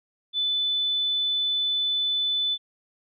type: tone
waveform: sine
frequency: 3500 Hz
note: A7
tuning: 10 cents flat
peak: -22 dBFS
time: 0.33-2.58 s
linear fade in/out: 50 ms
effects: none